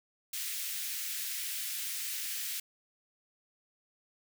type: high-pass noise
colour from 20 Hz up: white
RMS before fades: -37 dBFS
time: 0.33-2.6 s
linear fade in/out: 5 ms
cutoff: 1800 Hz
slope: 24 dB/octave
effects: none